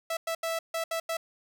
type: tone bursts at uneven times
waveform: sawtooth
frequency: 658 Hz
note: E5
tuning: 3 cents flat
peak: -25 dBFS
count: 6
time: 0.1-0.17 / 0.27-0.35 / 0.43-0.59 / 0.74-0.84 / 0.91-1 / 1.09-1.17 s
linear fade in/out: 5 ms
effects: none